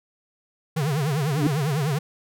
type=tone with vibrato; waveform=square; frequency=146.83 Hz; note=D3; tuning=in tune; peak=-22 dBFS; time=0.76-1.99 s; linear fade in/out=10 ms; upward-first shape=triangle; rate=10 Hz; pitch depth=220 cents each way
type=tone with exponential growth; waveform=sine; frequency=293.7 Hz; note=D4; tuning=in tune; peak=-15 dBFS; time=1.28-1.47 s; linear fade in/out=2 ms; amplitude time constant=40 ms
effects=none